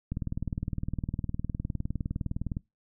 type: click train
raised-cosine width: 5 ms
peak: -19 dBFS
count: 49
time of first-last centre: 0.12-2.569 s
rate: 19.6 Hz
effects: noise-tail reverb RT60 0.2 s tail -23 dB re dry